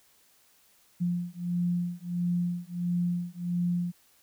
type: beating tone pair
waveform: sine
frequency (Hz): 174.61 / 176.11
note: F3 / F3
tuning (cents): 0 / +15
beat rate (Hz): 1.5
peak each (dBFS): -30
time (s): 1-3.92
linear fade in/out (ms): 20
effects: white hiss -63 dBFS RMS until 4.22 s